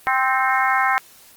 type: harmonic tone with a mistuned harmonic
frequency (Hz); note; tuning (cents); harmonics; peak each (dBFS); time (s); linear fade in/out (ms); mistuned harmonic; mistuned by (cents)
261.6; C4; 0; 3 / 4 / 5 / 6 / 7 / 8; -21 / -22 / -23 / -24 / -24 / -25; 0.07-0.98; 0; 8; +51
effects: white hiss -48 dBFS RMS until 1.36 s + Opus 32 kbps